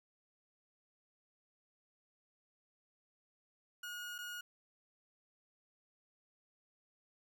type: tone with dropouts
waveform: 30% pulse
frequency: 1441 Hz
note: F#6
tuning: 46 cents flat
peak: -40 dBFS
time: 3.83-4.41 s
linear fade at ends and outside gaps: 5 ms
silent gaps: 4.182-4.186 s
effects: none